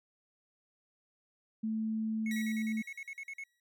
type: tone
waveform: sine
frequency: 220 Hz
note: A3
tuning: in tune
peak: -31 dBFS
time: 1.63-2.82 s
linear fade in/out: 10 ms
type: tone bursts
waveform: triangle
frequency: 2190 Hz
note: C#7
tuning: 22 cents flat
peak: -38 dBFS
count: 12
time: 2.26-3.438 s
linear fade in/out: 2 ms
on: 56 ms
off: 46 ms
type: tone with exponential decay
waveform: sawtooth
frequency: 1922 Hz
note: B6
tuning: 48 cents flat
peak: -35 dBFS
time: 2.31-3.6 s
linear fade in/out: 2 ms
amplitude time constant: 280 ms
effects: none